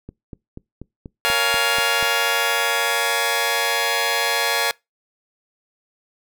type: click train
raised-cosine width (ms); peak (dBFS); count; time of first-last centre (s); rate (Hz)
3; -21; 9; 0.09-2.027; 4.13
type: chord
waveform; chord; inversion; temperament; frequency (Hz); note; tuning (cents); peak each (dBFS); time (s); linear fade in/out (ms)
10% pulse; Bb minor seventh; none; just; 466.2 / 559.4 / 699.2 / 839.1; Bb4 / Db5 / F5 / Ab5; 0 / +16 / +2 / +18; -16; 1.25-4.71; 0
effects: noise-tail reverb RT60 0.2 s tail -24 dB re dry